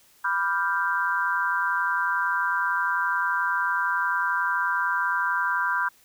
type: chord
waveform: sine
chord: G dominant seventh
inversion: first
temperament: equal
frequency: 987.8 / 1174.7 / 1396.9 / 1568 Hz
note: B5 / D6 / F6 / G6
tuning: 0 / 0 / 0 / 0 cents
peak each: -27 / -31 / -28 / -26 dBFS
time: 0.24-5.89 s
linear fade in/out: 10 ms
effects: white hiss -58 dBFS RMS until 6.04 s